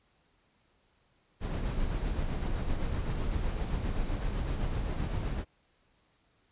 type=noise with tremolo; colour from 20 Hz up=brown; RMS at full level=-30 dBFS; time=1.4-5.45 s; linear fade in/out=50 ms; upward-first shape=sine; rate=7.8 Hz; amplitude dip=35%; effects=pink hiss -70 dBFS RMS until 6.51 s + resampled to 8000 Hz

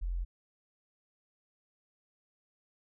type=tone; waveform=sine; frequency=43.65 Hz; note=F1; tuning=in tune; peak=-31 dBFS; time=0.01-0.25 s; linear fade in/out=20 ms; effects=none

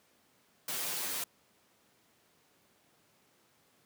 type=noise with comb filter; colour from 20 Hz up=white; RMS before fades=-36 dBFS; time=0.68-1.24 s; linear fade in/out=5 ms; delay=9.2 ms; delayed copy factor=-0.7; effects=pink hiss -68 dBFS RMS until 3.85 s + high-pass 150 Hz 12 dB/octave

